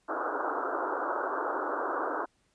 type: band-pass noise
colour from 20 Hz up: white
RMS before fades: -32 dBFS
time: 0.08-2.26 s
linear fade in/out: 20 ms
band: 280 to 1500 Hz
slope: 96 dB/octave
effects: pink hiss -71 dBFS RMS until 2.54 s + resampled to 22050 Hz